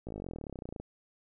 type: slowing click train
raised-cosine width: 2 ms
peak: -27 dBFS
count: 29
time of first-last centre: 0.07-0.8 s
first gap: 17 ms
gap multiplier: 1.03
effects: none